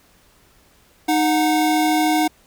square tone pair together, 309.2 / 732.6 Hz, D#4 / F#5, -11 / -17 cents, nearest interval octave + minor third, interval 1494 cents, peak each -18 / -20 dBFS, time 1.08-2.28 s, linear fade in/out 10 ms, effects pink hiss -55 dBFS RMS until 2.46 s

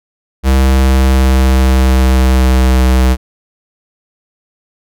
square tone with pitch glide, 66.1 to 64.03 Hz, C2 to C2, +18 to -37 cents, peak -7 dBFS, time 0.43-3.17 s, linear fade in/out 50 ms, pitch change -55 cents, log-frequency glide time 0.58-2.94 s, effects none

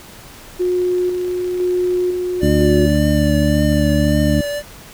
sine tone with tremolo, 360.7 Hz, F#4, 44 cents flat, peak -14 dBFS, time 0.59-2.87 s, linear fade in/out 20 ms, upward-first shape square, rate 0.99 Hz, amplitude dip 35%
click train, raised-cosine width 0.2 ms, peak -24 dBFS, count 44, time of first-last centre 0.62-2.039 s, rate 30.3 Hz
square tone with vibrato, 589 Hz, D5, 5 cents sharp, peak -21 dBFS, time 2.4-4.63 s, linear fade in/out 50 ms, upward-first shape triangle, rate 1.8 Hz, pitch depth 36 cents each way
harmonic tone, 74 Hz, D2, 14 cents sharp, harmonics 1 / 2 / 3 / 4, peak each -18 / -18 / -18 / -18 dBFS, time 2.42-4.41 s, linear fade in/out 5 ms
effects pink hiss -39 dBFS RMS until 4.93 s

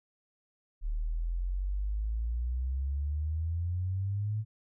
sine exponential sweep, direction up, 36.79 to 110 Hz, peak -29 dBFS, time 0.81-4.45 s, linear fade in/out 50 ms, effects none

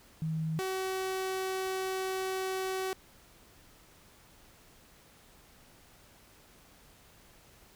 sine / sawtooth tone pair in turn, 159 / 378.2 Hz, D#3 / F#4, +38 / +38 cents, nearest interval octave + minor third, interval 1500 cents, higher second, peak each -30 / -28 dBFS, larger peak second, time 0.22-0.59 / 0.59-2.93 s, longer second, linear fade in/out 0 ms, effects pink hiss -59 dBFS RMS until 7.75 s

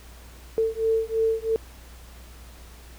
sine beating tone pair, 445.9 / 448.9 Hz, A4 / A4, +23 / +35 cents, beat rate 3 Hz, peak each -24 / -24 dBFS, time 0.58-1.56 s, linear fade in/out 0 ms, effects added 60 Hz sine -44 dBFS peak until 2.98 s + pink hiss -50 dBFS RMS until 2.98 s

